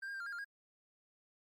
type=tone with pitch steps; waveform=triangle; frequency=1582 / 1617 / 1576 / 1394 / 1622 / 1401 / 1632 Hz; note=G6 / G#6 / G6 / F6 / G#6 / F6 / G#6; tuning=+15 / -47 / +9 / -4 / -41 / +5 / -31 cents; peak=-39 dBFS; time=0.02-0.447 s; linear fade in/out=10 ms; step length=61 ms; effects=Opus 48 kbps